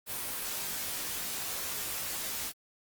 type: noise with comb filter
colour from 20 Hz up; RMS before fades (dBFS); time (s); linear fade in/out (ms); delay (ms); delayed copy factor
white; -36; 0.06-2.53; 50; 18; -0.9
effects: Opus 32 kbps